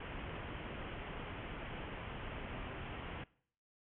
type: low-pass noise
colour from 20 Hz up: pink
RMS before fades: -45 dBFS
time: 0-3.24 s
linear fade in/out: 5 ms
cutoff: 3200 Hz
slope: 96 dB/octave
effects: noise-tail reverb RT60 0.6 s tail -22 dB re dry